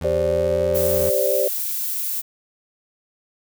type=tone with pitch glide; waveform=25% pulse; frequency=82.41 to 85.66 Hz; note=E2 to F2; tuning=0 to -33 cents; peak=-23 dBFS; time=0.01-1.1 s; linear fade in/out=5 ms; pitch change=+67 cents; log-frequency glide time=0.15-0.57 s
type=chord; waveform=sine; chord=G suspended fourth; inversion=none; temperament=equal; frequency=392 / 523.3 / 587.3 Hz; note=G4 / C5 / D5; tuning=0 / 0 / 0 cents; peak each=-25 / -21 / -21 dBFS; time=0.04-1.48 s; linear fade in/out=5 ms
type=noise; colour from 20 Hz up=violet; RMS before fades=-25 dBFS; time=0.74-2.22 s; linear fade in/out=20 ms
effects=none